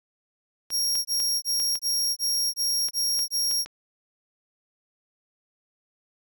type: tone bursts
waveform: sawtooth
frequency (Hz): 5588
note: F8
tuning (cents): 0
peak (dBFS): -20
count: 8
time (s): 0.7-3.654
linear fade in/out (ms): 50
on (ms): 350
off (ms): 22
type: clicks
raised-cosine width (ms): 0.2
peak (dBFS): -22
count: 9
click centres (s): 0.704 / 0.954 / 1.201 / 1.6 / 1.755 / 2.886 / 3.192 / 3.513 / 3.66
effects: none